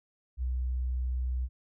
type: tone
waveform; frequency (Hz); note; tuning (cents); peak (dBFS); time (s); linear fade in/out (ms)
sine; 62.8; B1; +30; -28; 0.37-1.49; 50
effects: none